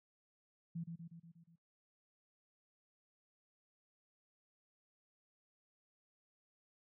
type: tone with echo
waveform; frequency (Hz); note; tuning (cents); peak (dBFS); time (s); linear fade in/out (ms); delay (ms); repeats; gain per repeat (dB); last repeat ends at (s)
sine; 167.4; E3; +27; -39; 0.75-0.84; 10; 120; 6; -4; 1.56
effects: noise-tail reverb RT60 0.1 s tail -20 dB re dry